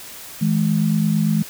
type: tone pair together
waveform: sine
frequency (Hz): 162.4 / 211.2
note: E3 / G#3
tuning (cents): -26 / +29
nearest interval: perfect fourth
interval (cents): 455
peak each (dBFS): -18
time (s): 0.41-1.43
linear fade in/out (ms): 10
effects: white hiss -37 dBFS RMS until 1.49 s